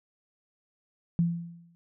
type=tone with exponential decay; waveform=sine; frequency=170 Hz; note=F3; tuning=46 cents flat; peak=-19 dBFS; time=1.19-1.75 s; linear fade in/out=0 ms; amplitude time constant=120 ms; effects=none